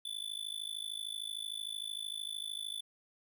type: tone with amplitude modulation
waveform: square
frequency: 3493 Hz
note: A7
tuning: 13 cents flat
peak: -35 dBFS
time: 0.05-2.81 s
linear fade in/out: 5 ms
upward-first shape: sine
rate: 53.2 Hz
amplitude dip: 95%
effects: none